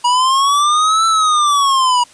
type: linear two-way sweep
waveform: square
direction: up then down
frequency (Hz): 961 to 1334 to 961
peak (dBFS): -11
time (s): 0.04-2.04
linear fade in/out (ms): 10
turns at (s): 1.06
effects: white hiss -44 dBFS RMS until 2.13 s + resampled to 22050 Hz

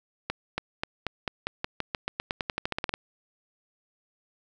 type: accelerating click train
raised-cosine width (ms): 0.3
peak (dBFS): -12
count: 21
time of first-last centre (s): 0.3-2.939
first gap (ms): 280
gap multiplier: 0.91
effects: none

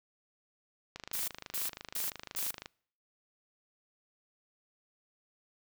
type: click train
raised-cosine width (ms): 0.2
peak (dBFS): -24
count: 45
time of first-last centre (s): 0.96-2.659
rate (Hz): 25.9
type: noise bursts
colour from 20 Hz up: blue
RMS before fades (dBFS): -35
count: 4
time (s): 1.13-2.51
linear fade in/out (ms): 5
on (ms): 150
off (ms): 260
effects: noise-tail reverb RT60 0.6 s tail -26 dB re dry

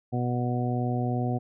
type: harmonic tone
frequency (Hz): 122.8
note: B2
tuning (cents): -9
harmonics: 1 / 2 / 3 / 4 / 5 / 6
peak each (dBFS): -27 / -30 / -36 / -38 / -39 / -34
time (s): 0.12-1.39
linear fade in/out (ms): 20
effects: none

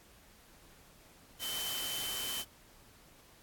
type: tone in noise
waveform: sine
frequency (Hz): 3067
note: G7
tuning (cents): -38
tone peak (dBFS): -38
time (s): 1.39-2.45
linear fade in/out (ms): 50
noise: white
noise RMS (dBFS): -39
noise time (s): 1.39-2.45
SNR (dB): -2
effects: pink hiss -60 dBFS RMS until 3.42 s + AAC 64 kbps

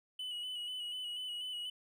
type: tone with vibrato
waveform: triangle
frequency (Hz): 2960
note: F#7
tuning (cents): 0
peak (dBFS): -37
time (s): 0.19-1.7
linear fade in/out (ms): 5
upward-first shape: square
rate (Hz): 4.1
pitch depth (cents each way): 29
effects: none

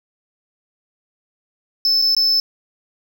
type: tone with dropouts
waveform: triangle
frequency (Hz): 5260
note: E8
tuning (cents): -5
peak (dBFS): -12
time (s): 1.85-2.4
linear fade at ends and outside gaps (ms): 1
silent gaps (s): 2.017-2.022 / 2.149-2.166
effects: none

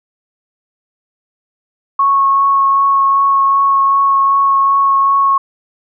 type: tone with vibrato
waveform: sine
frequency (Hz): 1100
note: C#6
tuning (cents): -14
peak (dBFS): -8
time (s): 1.99-5.38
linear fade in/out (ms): 5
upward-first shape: triangle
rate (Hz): 2.6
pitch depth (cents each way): 11
effects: none

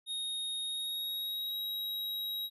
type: tone with pitch glide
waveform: square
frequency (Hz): 3729 to 3825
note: A#7 to A#7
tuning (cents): 0 to +44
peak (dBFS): -35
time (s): 0.06-2.5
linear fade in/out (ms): 50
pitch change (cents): +44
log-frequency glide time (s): 0.63-1.55
effects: none

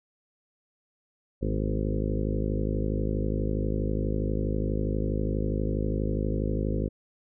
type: harmonic tone with a mistuned harmonic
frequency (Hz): 52.3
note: G#1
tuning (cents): +13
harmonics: 1 / 2 / 3 / 4 / 5 / 6 / 7 / 8 / 9 / 10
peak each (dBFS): -29 / -32 / -34 / -35 / -36 / -37 / -37 / -38 / -39 / -39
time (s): 1.41-6.89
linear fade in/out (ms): 20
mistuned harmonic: 4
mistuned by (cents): +39
effects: none

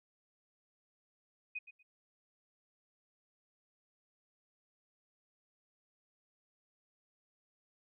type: tone with echo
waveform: sine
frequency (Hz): 2500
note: D#7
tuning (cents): +8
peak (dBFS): -37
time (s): 1.55-1.59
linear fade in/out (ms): 10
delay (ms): 120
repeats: 2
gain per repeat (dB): -13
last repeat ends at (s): 1.83
effects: none

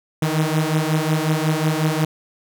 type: beating tone pair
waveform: sawtooth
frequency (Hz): 154.1 / 159.6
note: D#3 / D#3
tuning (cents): -16 / +44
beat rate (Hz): 5.5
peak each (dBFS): -16 / -17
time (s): 0.22-2.05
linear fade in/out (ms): 5
effects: none

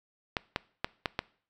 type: clicks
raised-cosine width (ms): 0.3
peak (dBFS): -12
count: 5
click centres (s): 0.368 / 0.561 / 0.845 / 1.058 / 1.191
effects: noise-tail reverb RT60 0.5 s tail -22 dB re dry

